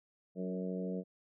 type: harmonic tone with a mistuned harmonic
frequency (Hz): 92.5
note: F#2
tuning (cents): 0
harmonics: 2 / 3 / 4 / 5 / 6 / 7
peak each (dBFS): -37 / -45 / -46 / -42 / -47 / -49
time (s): 0.35-1.04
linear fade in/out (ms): 50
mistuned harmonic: 3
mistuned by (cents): +18
effects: none